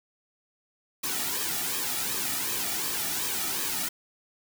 white noise with flanger, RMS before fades -30 dBFS, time 1.03-3.89 s, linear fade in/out 10 ms, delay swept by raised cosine 1.4 to 1.94 ms, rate 2.7 Hz, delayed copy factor -0.65, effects none

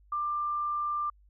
sine tone, 1188 Hz, D6, 20 cents sharp, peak -28 dBFS, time 0.12-1.1 s, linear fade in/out 5 ms, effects added 50 Hz sine -57 dBFS peak until 1.29 s

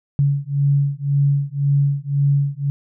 sine beating tone pair, 140.3 / 142.2 Hz, C#3 / C#3, +21 / +45 cents, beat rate 1.9 Hz, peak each -18 dBFS, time 0.19-2.7 s, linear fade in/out 0 ms, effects none

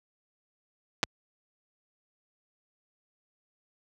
clicks, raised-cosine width 0.2 ms, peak -7 dBFS, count 2, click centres 1.031 / 1.037 s, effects high-pass 60 Hz 12 dB/octave

